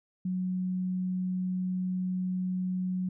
sine tone, 183.9 Hz, F#3, 10 cents flat, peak -28 dBFS, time 0.25-3.09 s, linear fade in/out 5 ms, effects none

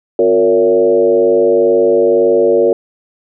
sine tone with frequency modulation, 460.7 Hz, A#4, 20 cents flat, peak -7 dBFS, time 0.19-2.73 s, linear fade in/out 2 ms, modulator 102 Hz, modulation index 1.2, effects none

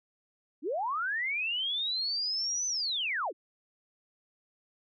sine linear two-way sweep, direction up then down, 249.4 to 6110 to 249.4 Hz, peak -29 dBFS, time 0.62-3.33 s, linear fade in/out 50 ms, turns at 2.67 s, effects none

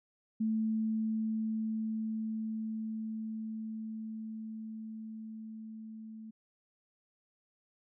sine tone with level ramp, 220 Hz, A3, in tune, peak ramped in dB -28 to -44 dBFS, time 0.4-6.31 s, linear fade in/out 10 ms, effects none

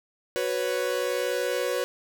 45% pulse chord, F# suspended fourth, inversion none, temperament equal, 370 / 493.9 / 554.4 Hz, F#4 / B4 / C#5, 0 / 0 / 0 cents, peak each -32 / -28 / -30 dBFS, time 0.36-1.84 s, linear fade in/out 0 ms, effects none

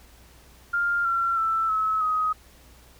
sine tone with pitch steps, 1400 / 1363.3 / 1327.5 / 1292.7 / 1258.8 Hz, F6 / F6 / E6 / E6 / D#6, +4 / -42 / +12 / -34 / +20 cents, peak -21 dBFS, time 0.73-2.33 s, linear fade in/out 10 ms, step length 320 ms, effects added 60 Hz sine -53 dBFS peak until 2.99 s + pink hiss -54 dBFS RMS until 2.99 s

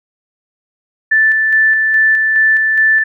sine tone with tremolo, 1760 Hz, A6, in tune, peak -7 dBFS, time 1.11-3.04 s, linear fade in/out 10 ms, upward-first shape square, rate 2.4 Hz, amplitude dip 30%, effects none

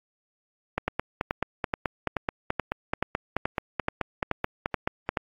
two click trains, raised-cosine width 0.5 ms, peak -10 / -10 dBFS, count 11 / 21, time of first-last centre 0.88-5.172 / 0.78-5.09 s, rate 2.33 / 4.64 Hz, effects AAC 32 kbps

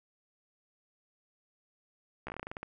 slowing click train, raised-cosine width 0.5 ms, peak -24 dBFS, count 12, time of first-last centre 2.27-2.63 s, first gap 14 ms, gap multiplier 1.16, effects none

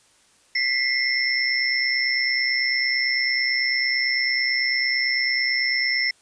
sine tone cluster, 1988 / 2117 / 5350 Hz, B6 / C7 / E8, +11 / +20 / +25 cents, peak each -24 dBFS, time 0.55-6.11 s, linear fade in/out 5 ms, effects white hiss -58 dBFS RMS until 6.21 s + resampled to 22050 Hz

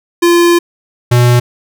square tone pair in turn, 344.6 / 121.83 Hz, F4 / B2, -23 / -23 cents, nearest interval octave + tritone, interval 1800 cents, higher first, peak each -6 dBFS, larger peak neither, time 0.22-0.59 / 1.11-1.4 s, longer first, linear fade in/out 10 ms, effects none

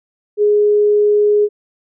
sine tone, 416.3 Hz, G#4, 4 cents sharp, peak -9 dBFS, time 0.37-1.49 s, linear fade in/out 50 ms, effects none

